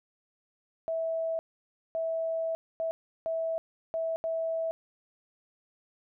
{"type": "tone bursts at uneven times", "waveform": "sine", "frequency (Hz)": 653, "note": "E5", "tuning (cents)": -17, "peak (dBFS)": -28, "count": 6, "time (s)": [[0.88, 1.39], [1.95, 2.55], [2.8, 2.91], [3.26, 3.58], [3.94, 4.16], [4.24, 4.71]], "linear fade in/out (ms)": 0, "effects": []}